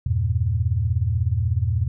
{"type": "chord", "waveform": "sine", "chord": "E diminished", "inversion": "none", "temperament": "just", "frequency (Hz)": [82.41, 98.89, 118.67], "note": ["E2", "G2", "Bb2"], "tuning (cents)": [0, 16, 31], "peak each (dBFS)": -23, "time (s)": [0.06, 1.88], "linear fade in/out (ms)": 5, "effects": []}